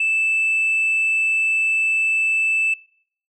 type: tone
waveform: sine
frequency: 2637 Hz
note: E7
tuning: in tune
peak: -15 dBFS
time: 0-2.74 s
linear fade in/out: 5 ms
effects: noise-tail reverb RT60 0.6 s tail -24 dB re dry + tanh soft clip ceiling -14 dBFS